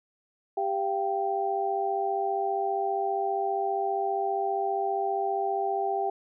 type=tone cluster; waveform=sine; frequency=395 / 685 / 780 Hz; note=G4 / F5 / G5; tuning=+13 / -34 / -9 cents; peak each=-30 / -32 / -28 dBFS; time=0.57-6.1 s; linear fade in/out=5 ms; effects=none